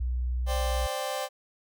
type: tone with pitch glide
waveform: sine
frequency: 61.74 to 60.5 Hz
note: B1 to B1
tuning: 0 to -35 cents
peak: -26 dBFS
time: 0-0.87 s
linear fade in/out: 10 ms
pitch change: -35 cents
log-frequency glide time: 0.57-0.65 s
type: chord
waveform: sawtooth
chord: C suspended second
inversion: none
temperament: just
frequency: 523.3 / 588.7 / 784.9 Hz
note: C5 / D5 / G5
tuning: 0 / +4 / +2 cents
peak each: -30 dBFS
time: 0.46-1.29 s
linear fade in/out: 50 ms
effects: none